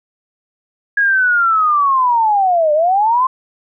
sine linear two-way sweep, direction down then up, 1661.2 to 587.3 to 1059 Hz, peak -10 dBFS, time 0.97-3.27 s, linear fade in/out 5 ms, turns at 2.73 s, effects none

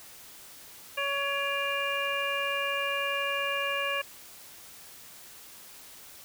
harmonic tone with a mistuned harmonic, 561 Hz, C#5, 21 cents sharp, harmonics 1 / 2 / 3 / 4 / 5, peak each -34 / -34 / -34 / -34 / -34 dBFS, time 0.97-4.02 s, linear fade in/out 10 ms, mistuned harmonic 4, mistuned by +110 cents, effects white hiss -49 dBFS RMS until 6.24 s

